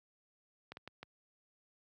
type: clicks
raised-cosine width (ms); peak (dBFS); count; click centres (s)
0.3; -30; 4; 0.72 / 0.771 / 0.876 / 1.03
effects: high-pass 80 Hz 12 dB/octave